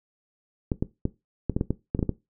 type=clicks; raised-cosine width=3 ms; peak=-11 dBFS; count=11; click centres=0.718 / 0.825 / 1.054 / 1.497 / 1.565 / 1.611 / 1.706 / 1.949 / 1.992 / 2.028 / 2.093 s; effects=noise-tail reverb RT60 0.2 s tail -17 dB re dry